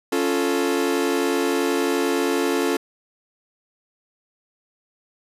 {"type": "chord", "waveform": "40% pulse", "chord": "Db augmented", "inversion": "none", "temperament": "equal", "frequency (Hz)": [277.2, 349.2, 440], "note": ["Db4", "F4", "A4"], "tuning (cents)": [0, 0, 0], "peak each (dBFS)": -23, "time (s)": [0.12, 2.77], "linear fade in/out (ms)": 5, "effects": ["resampled to 32000 Hz"]}